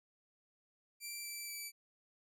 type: tone with pitch steps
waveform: 10% pulse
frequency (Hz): 2349 / 2331 / 2314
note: D7 / D7 / D7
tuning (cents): 0 / -14 / -26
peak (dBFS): -34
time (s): 1-1.72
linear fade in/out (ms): 50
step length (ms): 240
effects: none